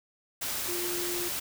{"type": "tone in noise", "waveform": "sine", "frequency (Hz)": 350.7, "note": "F4", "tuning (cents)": 7, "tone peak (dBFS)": -34, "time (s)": [0.68, 1.29], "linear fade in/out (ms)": 10, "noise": "white", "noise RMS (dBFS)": -33, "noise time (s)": [0.41, 1.4], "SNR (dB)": -4, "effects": []}